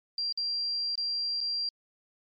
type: tone with dropouts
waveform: sine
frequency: 4743 Hz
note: D8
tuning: 16 cents sharp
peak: -28 dBFS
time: 0.18-1.69 s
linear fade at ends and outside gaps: 2 ms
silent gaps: 0.325-0.374 / 0.955-0.977 / 1.406-1.411 s
effects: MP3 48 kbps